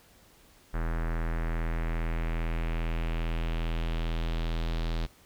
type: tone with low-pass filter sweep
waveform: square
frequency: 41.2 Hz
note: E1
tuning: in tune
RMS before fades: -30 dBFS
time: 0.73-5.07 s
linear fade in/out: 20 ms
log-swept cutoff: 1600 to 4100 Hz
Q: 2.3
effects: pink hiss -59 dBFS RMS until 5.25 s